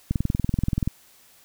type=click train; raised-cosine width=5 ms; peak=-10 dBFS; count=17; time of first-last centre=0.11-0.876 s; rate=20.9 Hz; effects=white hiss -55 dBFS RMS until 1.44 s